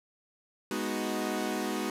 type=chord; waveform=sawtooth; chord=G# minor seventh; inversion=none; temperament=equal; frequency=207.7 / 246.9 / 311.1 / 370 Hz; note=G#3 / B3 / D#4 / F#4; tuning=0 / 0 / 0 / 0 cents; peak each=-32 dBFS; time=0.71-1.9 s; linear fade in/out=2 ms; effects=resampled to 32000 Hz + 8-bit